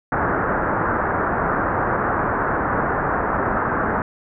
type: low-pass noise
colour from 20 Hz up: white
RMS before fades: -21 dBFS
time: 0.12-4.02 s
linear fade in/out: 2 ms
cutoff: 1600 Hz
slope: 48 dB/octave
effects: none